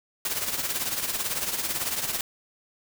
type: noise with tremolo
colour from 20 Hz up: white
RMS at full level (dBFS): -26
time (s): 0.25-2.21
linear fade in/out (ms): 2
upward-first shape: triangle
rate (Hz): 18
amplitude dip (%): 70
effects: none